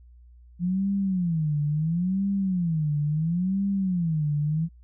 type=tone with vibrato; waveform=sine; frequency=170.8 Hz; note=F3; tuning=38 cents flat; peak=-22 dBFS; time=0.59-4.69 s; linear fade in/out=50 ms; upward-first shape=sine; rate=0.73 Hz; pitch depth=260 cents each way; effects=added 60 Hz sine -48 dBFS peak until 4.83 s